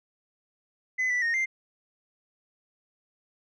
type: tone with pitch steps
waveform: sine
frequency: 2025 / 1972 / 1852 / 2092 Hz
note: B6 / B6 / A#6 / C7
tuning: +43 / -3 / -12 / -1 cents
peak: -21 dBFS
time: 0.98-1.46 s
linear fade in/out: 20 ms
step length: 120 ms
effects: tanh soft clip ceiling -23 dBFS